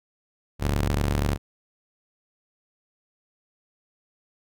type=ring-modulated tone; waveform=sawtooth; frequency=72.1 Hz; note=D2; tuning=31 cents flat; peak=-15 dBFS; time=0.59-1.38 s; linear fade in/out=50 ms; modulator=21.8 Hz; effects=none